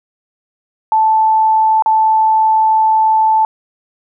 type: tone with dropouts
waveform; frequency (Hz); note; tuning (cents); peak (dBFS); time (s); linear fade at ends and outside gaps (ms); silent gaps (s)
sine; 877; A5; -6; -8; 0.92-3.45; 1; 1.823-1.86
effects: none